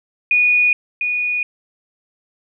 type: tone pair in turn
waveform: sine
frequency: 2461 / 2461 Hz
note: D#7 / D#7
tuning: -20 / -20 cents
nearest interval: unison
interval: 0 cents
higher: neither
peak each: -11 / -17 dBFS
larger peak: first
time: 0.31-0.73 / 1.01-1.43 s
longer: neither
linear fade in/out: 2 ms
effects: none